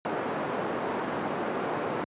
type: band-pass noise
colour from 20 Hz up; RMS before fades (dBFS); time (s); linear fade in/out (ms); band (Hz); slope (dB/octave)
pink; -31; 0.05-2.04; 0; 260 to 1200; 12
effects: high-pass 100 Hz 12 dB/octave + resampled to 8000 Hz